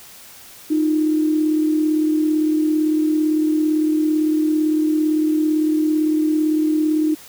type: tone pair together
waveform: sine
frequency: 308.5 / 346.3 Hz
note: D#4 / F4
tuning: -15 / -15 cents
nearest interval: major second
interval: 200 cents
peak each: -15 / -26 dBFS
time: 0.7-7.15 s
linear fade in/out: 10 ms
effects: white hiss -42 dBFS RMS until 7.28 s